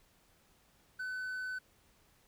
triangle tone, 1509 Hz, F#6, 34 cents sharp, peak -35 dBFS, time 0.99-1.59 s, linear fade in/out 10 ms, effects pink hiss -68 dBFS RMS until 2.27 s

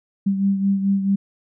sine beating tone pair, 196 / 200.6 Hz, G3 / G3, 0 / +40 cents, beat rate 4.6 Hz, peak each -17 / -25 dBFS, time 0.26-1.16 s, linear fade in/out 10 ms, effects none

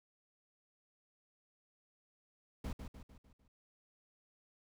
brown noise with echo, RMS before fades -40 dBFS, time 2.64-2.73 s, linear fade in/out 5 ms, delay 150 ms, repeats 5, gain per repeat -6 dB, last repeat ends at 3.48 s, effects none

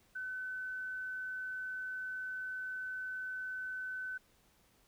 sine tone, 1514 Hz, F#6, 39 cents sharp, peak -38 dBFS, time 0.15-4.18 s, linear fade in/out 10 ms, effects pink hiss -69 dBFS RMS until 4.87 s

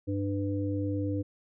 harmonic tone, 99.5 Hz, G2, 26 cents sharp, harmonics 1 / 3 / 5, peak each -31 / -31 / -37 dBFS, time 0.07-1.23 s, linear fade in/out 20 ms, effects none

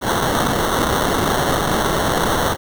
violet noise with sample-and-hold, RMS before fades -18 dBFS, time 0.01-2.57 s, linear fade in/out 50 ms, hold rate 2450 Hz, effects none

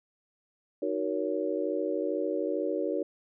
sine chord, D# minor seventh, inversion none, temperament just, 311.1 / 373.4 / 466.7 / 560 Hz, D#4 / F#4 / A#4 / C#5, 0 / +16 / +2 / +18 cents, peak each -33 dBFS, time 0.82-3.03 s, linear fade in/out 5 ms, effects none

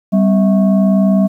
sine tone with frequency modulation, 196 Hz, G3, in tune, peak -8 dBFS, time 0.12-1.28 s, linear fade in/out 20 ms, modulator 452 Hz, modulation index 0.65, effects 8-bit

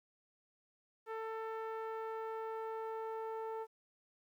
sawtooth tone with low-pass filter sweep, 445 Hz, A4, 20 cents sharp, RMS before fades -42 dBFS, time 1.06-3.67 s, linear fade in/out 50 ms, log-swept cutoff 1500 to 980 Hz, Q 1.5, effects 12-bit

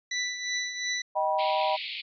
20% pulse tone with tremolo, 1978 Hz, B6, 2 cents sharp, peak -21 dBFS, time 0.11-1.02 s, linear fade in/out 5 ms, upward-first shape triangle, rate 2.8 Hz, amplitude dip 65%
sine chord, Eb augmented, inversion none, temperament just, 622.3 / 777.8 / 972.3 Hz, Eb5 / G5 / B5, 0 / -14 / -27 cents, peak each -28 dBFS, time 1.15-1.77 s, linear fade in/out 20 ms
pink band-pass noise, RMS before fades -36 dBFS, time 1.38-2.02 s, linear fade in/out 20 ms, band 2100 to 4500 Hz, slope 96 dB/octave
effects resampled to 16000 Hz

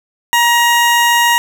20% pulse tone, 947 Hz, A#5, 27 cents sharp, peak -4 dBFS, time 0.33-1.38 s, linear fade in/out 0 ms, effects none

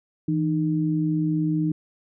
sine tone pair together, 162.5 / 306.8 Hz, E3 / D#4, -24 / -24 cents, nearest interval major seventh, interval 1100 cents, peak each -23 dBFS, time 0.28-1.72 s, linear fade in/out 5 ms, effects none

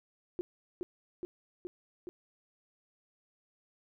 sine tone with echo, 355.8 Hz, F4, 32 cents sharp, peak -31 dBFS, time 0.39-0.41 s, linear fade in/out 0 ms, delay 420 ms, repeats 4, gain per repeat -2 dB, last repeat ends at 2.09 s, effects none

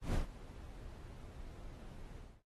brown noise with ADSR envelope, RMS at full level -33 dBFS, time 0.01-2.43 s, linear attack 130 ms, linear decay 120 ms, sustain -17 dB, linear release 260 ms, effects noise-tail reverb RT60 0.2 s tail -23 dB re dry + AAC 32 kbps

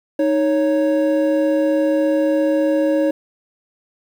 triangle tone pair together, 311.1 / 554.3 Hz, D#4 / C#5, 0 / 0 cents, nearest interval minor seventh, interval 1000 cents, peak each -15 dBFS, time 0.19-3.11 s, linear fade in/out 5 ms, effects 8-bit

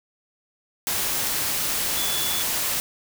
sine tone in noise, 3443 Hz, A7, 38 cents flat, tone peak -29 dBFS, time 1.97-2.42 s, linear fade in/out 0 ms, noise white, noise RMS -25 dBFS, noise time 0.87-2.8 s, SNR -7 dB, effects none

